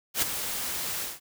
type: noise with ADSR envelope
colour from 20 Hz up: white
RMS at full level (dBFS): -23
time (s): 0.14-1.2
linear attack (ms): 82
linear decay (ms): 14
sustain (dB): -9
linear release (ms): 180
effects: none